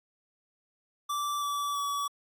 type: tone with pitch steps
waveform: square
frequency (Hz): 1167 / 1153.6 / 1140.3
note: D6 / D6 / C#6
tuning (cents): -11 / -31 / +49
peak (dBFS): -30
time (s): 1.09-2.08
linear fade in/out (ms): 10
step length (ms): 330
effects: AAC 64 kbps